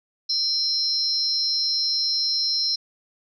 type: tone cluster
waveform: sine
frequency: 4143 / 5180 / 5470 Hz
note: C8 / E8 / F8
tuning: -18 / -31 / -37 cents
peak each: -25 dBFS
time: 0.29-2.76 s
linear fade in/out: 10 ms
effects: none